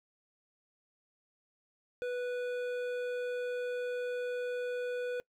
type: tone with hard clipping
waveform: sine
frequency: 492.8 Hz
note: B4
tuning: 4 cents flat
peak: -35 dBFS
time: 2.02-5.2 s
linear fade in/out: 0 ms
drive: 11 dB
effects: noise-tail reverb RT60 0.1 s tail -23 dB re dry